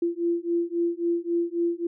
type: beating tone pair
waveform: sine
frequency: 340 / 343.7 Hz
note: F4 / F4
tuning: -46 / -28 cents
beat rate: 3.7 Hz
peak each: -26 dBFS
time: 0.02-1.87 s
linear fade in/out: 5 ms
effects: none